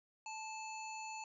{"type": "harmonic tone with a mistuned harmonic", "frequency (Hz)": 874, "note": "A5", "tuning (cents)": -12, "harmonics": [1, 3, 5, 7, 8], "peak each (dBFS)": [-45, -49, -56, -62, -53], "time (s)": [0.26, 1.24], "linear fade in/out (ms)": 2, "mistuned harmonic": 7, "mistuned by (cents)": 20, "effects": []}